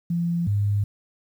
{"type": "tone pair in turn", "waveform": "sine", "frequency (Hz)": [171, 102.12], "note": ["F3", "G#2"], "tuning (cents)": [-36, -29], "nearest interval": "major sixth", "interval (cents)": 893, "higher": "first", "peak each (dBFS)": [-21, -19], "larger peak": "second", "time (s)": [[0.1, 0.47], [0.47, 0.84]], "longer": "neither", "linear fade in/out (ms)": 5, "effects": ["9-bit"]}